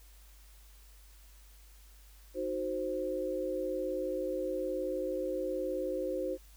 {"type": "chord", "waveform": "sine", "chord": "C diminished", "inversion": "first", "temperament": "equal", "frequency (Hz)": [311.1, 370, 523.3], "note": ["Eb4", "Gb4", "C5"], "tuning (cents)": [0, 0, 0], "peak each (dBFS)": [-39, -37, -34], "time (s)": [2.34, 6.38], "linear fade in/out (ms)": 50, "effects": ["added 50 Hz sine -54 dBFS peak until 6.56 s", "white hiss -62 dBFS RMS until 6.56 s"]}